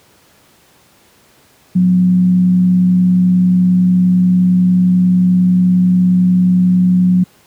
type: tone with frequency modulation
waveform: sine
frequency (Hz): 181.7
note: F#3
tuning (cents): -31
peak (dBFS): -7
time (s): 1.75-7.24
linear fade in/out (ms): 10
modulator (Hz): 71.2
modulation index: 0.22
effects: pink hiss -49 dBFS RMS until 7.46 s + high-pass 100 Hz 12 dB/octave